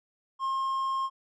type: tone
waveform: triangle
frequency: 1069 Hz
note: C6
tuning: 37 cents sharp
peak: -25 dBFS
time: 0.39-1.1 s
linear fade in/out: 50 ms
effects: resampled to 22050 Hz